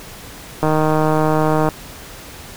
click train, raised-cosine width 1 ms, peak -3 dBFS, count 165, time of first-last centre 0.63-1.688 s, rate 155 Hz, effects pink hiss -36 dBFS RMS until 2.56 s

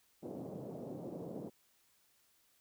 pink band-pass noise, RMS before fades -45 dBFS, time 0.22-1.5 s, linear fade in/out 20 ms, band 150 to 600 Hz, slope 24 dB/octave, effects white hiss -72 dBFS RMS until 2.6 s

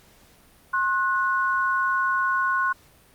sine tone pair together, 1069 / 1472.1 Hz, C6 / F#6, +37 / -9 cents, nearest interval tritone, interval 554 cents, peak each -23 dBFS, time 0.73-2.73 s, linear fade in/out 10 ms, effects pink hiss -55 dBFS RMS until 3.14 s + Opus 48 kbps

